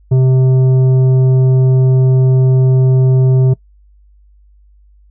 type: tone with tanh clipping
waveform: triangle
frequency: 130 Hz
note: C3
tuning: 11 cents flat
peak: -8 dBFS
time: 0.11-3.54 s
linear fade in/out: 10 ms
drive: 13 dB
effects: noise-tail reverb RT60 0.1 s tail -23 dB re dry + added 50 Hz sine -43 dBFS peak until 5.1 s